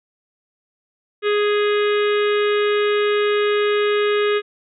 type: harmonic tone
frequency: 415.3 Hz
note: G#4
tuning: in tune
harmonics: 1 / 3 / 4 / 5 / 6 / 7 / 8 / 9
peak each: -16 / -26 / -28 / -30 / -32 / -33 / -34 / -35 dBFS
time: 1.22-4.42 s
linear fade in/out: 50 ms
effects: none